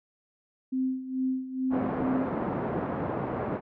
sine tone with tremolo, 260 Hz, C4, 11 cents flat, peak -24 dBFS, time 0.72-2.26 s, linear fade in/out 10 ms, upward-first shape sine, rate 2.3 Hz, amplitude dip 75%
pink band-pass noise, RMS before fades -31 dBFS, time 1.7-3.61 s, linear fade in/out 50 ms, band 160 to 970 Hz, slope 12 dB/octave
effects low-pass 2000 Hz 12 dB/octave

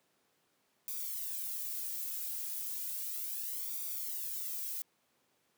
violet noise with flanger, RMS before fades -39 dBFS, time 0.88-4.82 s, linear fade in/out 0 ms, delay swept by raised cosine 0.84 to 2.44 ms, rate 0.34 Hz, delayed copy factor +0.9, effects pink hiss -74 dBFS RMS until 5.57 s + high-pass 200 Hz 12 dB/octave

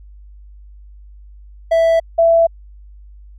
triangle / sine tone pair in turn, 659.3 / 665.8 Hz, E5 / E5, 0 / +17 cents, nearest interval unison, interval 17 cents, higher second, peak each -8 dBFS, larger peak neither, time 1.71-2 / 2.18-2.47 s, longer neither, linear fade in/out 10 ms, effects added 50 Hz sine -37 dBFS peak until 3.38 s

